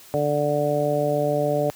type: harmonic tone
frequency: 146.83 Hz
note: D3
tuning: in tune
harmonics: 1 / 2 / 3 / 4 / 5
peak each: -27 / -29 / -26 / -22 / -29 dBFS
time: 0.14-1.7 s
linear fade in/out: 0 ms
effects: white hiss -47 dBFS RMS until 1.75 s + high-pass 80 Hz 12 dB/octave